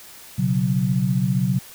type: chord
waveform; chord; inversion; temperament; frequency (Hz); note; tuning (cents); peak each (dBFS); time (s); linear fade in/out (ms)
sine; B suspended second; none; equal; 123.47 / 138.59 / 185; B2 / C#3 / F#3; 0 / 0 / 0; -23 / -22 / -21; 0.38-1.59; 10
effects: white hiss -43 dBFS RMS until 1.74 s